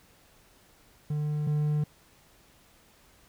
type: tone pair in turn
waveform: triangle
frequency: 149.8 / 149.8 Hz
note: D3 / D3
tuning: +35 / +35 cents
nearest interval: unison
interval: 0 cents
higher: neither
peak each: -25 / -22 dBFS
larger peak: second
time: 1.1-1.47 / 1.47-1.84 s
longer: neither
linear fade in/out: 5 ms
effects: pink hiss -60 dBFS RMS until 3.28 s